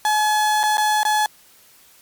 35% pulse tone with dropouts, 851 Hz, G#5, 42 cents sharp, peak -14 dBFS, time 0.05-1.26 s, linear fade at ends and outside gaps 1 ms, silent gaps 0.632-0.636 / 0.771-0.78 / 1.032-1.051 s, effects white hiss -51 dBFS RMS until 2.01 s + MP3 96 kbps

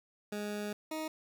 20% pulse tone pair in turn, 207.7 / 313.6 Hz, G#3 / D#4, 0 / +14 cents, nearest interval perfect fifth, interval 714 cents, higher second, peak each -31 / -31 dBFS, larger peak neither, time 0.32-0.73 / 0.91-1.08 s, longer first, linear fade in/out 5 ms, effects none

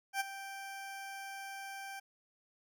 20% pulse tone with ADSR envelope, 784 Hz, G5, in tune, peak -25 dBFS, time 0.13-2 s, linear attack 73 ms, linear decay 20 ms, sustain -13 dB, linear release 10 ms, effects none

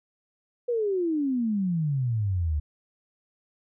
sine exponential sweep, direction down, 495.2 to 71.9 Hz, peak -23 dBFS, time 0.68-2.6 s, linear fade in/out 10 ms, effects none

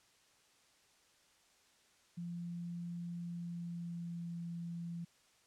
sine tone with pitch glide, 172.5 to 170.22 Hz, F3 to F3, -21 to -44 cents, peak -40 dBFS, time 2.17-5.05 s, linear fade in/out 10 ms, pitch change -23 cents, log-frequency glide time 3.18-4.44 s, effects white hiss -69 dBFS RMS until 5.46 s + low-pass 8000 Hz 12 dB/octave

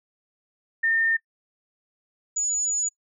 sine tone pair in turn, 1815 / 6898 Hz, A#6 / A8, -47 / -35 cents, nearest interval octave + major seventh, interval 2312 cents, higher second, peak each -19 / -22 dBFS, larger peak first, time 0.83-1.17 / 2.36-2.89 s, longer second, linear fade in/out 10 ms, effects noise-tail reverb RT60 0.1 s tail -24 dB re dry

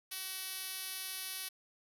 5% pulse tone with band-pass filter, 377.3 Hz, F#4, 34 cents sharp, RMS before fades -42 dBFS, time 0.11-1.49 s, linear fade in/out 10 ms, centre 11000 Hz, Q 0.73, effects none

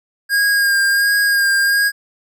square tone with vibrato, 1621 Hz, G#6, 42 cents flat, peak -13 dBFS, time 0.29-1.92 s, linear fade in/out 50 ms, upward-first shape sine, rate 1.4 Hz, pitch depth 21 cents each way, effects none

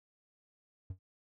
triangle tone with exponential decay, 93.2 Hz, F#2, 13 cents sharp, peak -33 dBFS, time 0.9-0.99 s, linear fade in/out 5 ms, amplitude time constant 19 ms, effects none

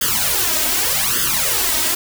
white noise with flanger, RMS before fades -18 dBFS, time 0.01-1.95 s, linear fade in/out 5 ms, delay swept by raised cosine 0.61 to 3.21 ms, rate 0.84 Hz, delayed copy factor +0.9, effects none

